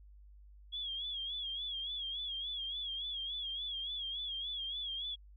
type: tone with vibrato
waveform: sine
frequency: 3324 Hz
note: G#7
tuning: 1 cent sharp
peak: -37 dBFS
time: 0.72-5.16 s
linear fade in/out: 20 ms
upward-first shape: sine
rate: 3.5 Hz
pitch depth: 84 cents each way
effects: added 50 Hz sine -54 dBFS peak until 5.36 s